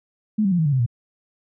sine tone with pitch steps, 213.9 / 193.89 / 175.76 / 159.32 / 144.42 / 130.91 / 118.67 Hz, A3 / G3 / F3 / D#3 / D3 / C3 / A#2, -49 / -19 / +11 / +41 / -29 / +1 / +31 cents, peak -16 dBFS, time 0.38-0.863 s, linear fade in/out 10 ms, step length 69 ms, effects none

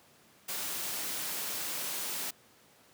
white noise, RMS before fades -36 dBFS, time 0.48-2.31 s, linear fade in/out 10 ms, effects pink hiss -61 dBFS RMS until 2.93 s + high-pass 150 Hz 12 dB/octave

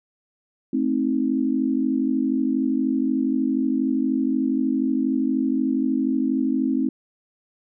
sine chord, A diminished, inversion none, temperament just, 220 / 264 / 316.8 Hz, A3 / C4 / Eb4, 0 / +16 / +31 cents, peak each -26 / -21 / -25 dBFS, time 0.73-6.89 s, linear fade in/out 5 ms, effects none

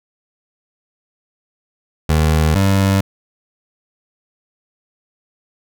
25% pulse tone pair in turn, 78.1 / 97.54 Hz, D#2 / G2, +7 / -8 cents, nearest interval major third, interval 385 cents, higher second, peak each -8 dBFS, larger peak neither, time 2.09-2.55 / 2.55-3.01 s, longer neither, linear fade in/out 5 ms, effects none

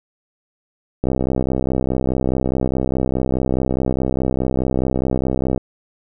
click train, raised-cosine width 2 ms, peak -6 dBFS, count 295, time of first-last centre 1.04-5.577 s, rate 64.8 Hz, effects none

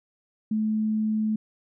sine tone, 216.4 Hz, A3, 29 cents flat, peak -22 dBFS, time 0.51-1.36 s, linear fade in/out 5 ms, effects none

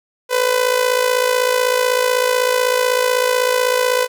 sawtooth tone with amplitude modulation, 501 Hz, B4, 25 cents sharp, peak -7 dBFS, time 0.29-4.08 s, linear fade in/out 50 ms, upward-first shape sine, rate 56 Hz, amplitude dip 70%, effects none

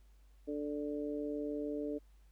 harmonic tone, 146.83 Hz, D3, in tune, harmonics 2 / 3 / 4, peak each -38 / -40 / -44 dBFS, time 0.47-1.99 s, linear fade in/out 20 ms, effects added 50 Hz sine -59 dBFS peak until 2.31 s + pink hiss -75 dBFS RMS until 2.31 s

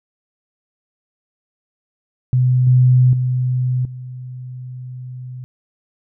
sine tone with level steps, 126.5 Hz, B2, 42 cents sharp, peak -11 / -8 / -15 / -28 dBFS, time 2.33-5.44 s, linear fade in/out 0 ms, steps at 2.67 / 3.13 / 3.85 s, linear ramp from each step 2 ms, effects none

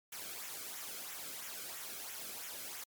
white noise with flanger, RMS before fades -45 dBFS, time 0.12-2.84 s, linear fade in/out 5 ms, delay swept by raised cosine 0.21 to 1.11 ms, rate 3 Hz, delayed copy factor -0.6, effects MP3 96 kbps

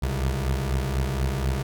25% pulse beating tone pair, 65.41 / 69.51 Hz, C2 / C#2, 0 / +5 cents, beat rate 4.1 Hz, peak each -21 / -25 dBFS, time 0.02-1.63 s, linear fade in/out 10 ms, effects none

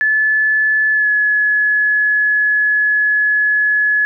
sine tone with pitch glide, 1730 to 1700.3 Hz, A6 to G#6, -30 to +40 cents, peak -11 dBFS, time 0.01-4.05 s, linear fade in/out 0 ms, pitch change -30 cents, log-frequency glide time 0.92-1.08 s, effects none

